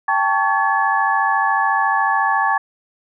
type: tone cluster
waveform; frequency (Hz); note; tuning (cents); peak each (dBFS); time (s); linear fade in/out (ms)
sine; 790 / 884 / 1122 / 1712; G5 / A5 / C#6 / A6; +13 / +8 / +21 / -48; -20; 0.08-2.58; 5
effects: none